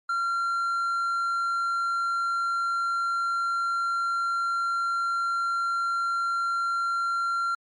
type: tone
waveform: triangle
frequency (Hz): 1375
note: F6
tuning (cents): -27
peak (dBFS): -22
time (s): 0.09-7.55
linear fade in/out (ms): 5
effects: MP3 48 kbps